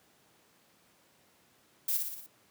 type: noise with echo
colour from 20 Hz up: violet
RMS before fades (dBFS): -30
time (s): 1.88-1.97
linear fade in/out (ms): 5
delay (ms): 59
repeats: 5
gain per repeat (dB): -4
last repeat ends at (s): 2.265
effects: pink hiss -65 dBFS RMS until 2.5 s + high-pass 150 Hz 12 dB/octave